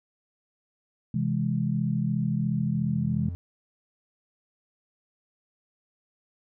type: chord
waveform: sine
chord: C augmented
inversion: none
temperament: equal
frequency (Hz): 130.81 / 164.81 / 207.7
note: C3 / E3 / G#3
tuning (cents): 0 / 0 / 0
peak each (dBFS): -28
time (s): 1.14-3.29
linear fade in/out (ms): 5
type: tone with exponential growth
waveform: triangle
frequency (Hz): 87.31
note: F2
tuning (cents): 0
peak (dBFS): -29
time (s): 1.87-3.35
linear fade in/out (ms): 0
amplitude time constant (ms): 320
effects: none